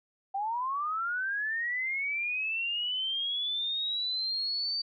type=linear sweep; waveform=sine; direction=up; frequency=766 to 4628 Hz; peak=-29 dBFS; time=0.34-4.82 s; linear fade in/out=10 ms; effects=none